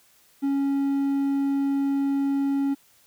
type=tone with hard clipping; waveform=triangle; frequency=277.2 Hz; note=C#4; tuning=in tune; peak=-22 dBFS; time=0.42-2.75 s; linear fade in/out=20 ms; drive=6 dB; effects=white hiss -59 dBFS RMS until 3.06 s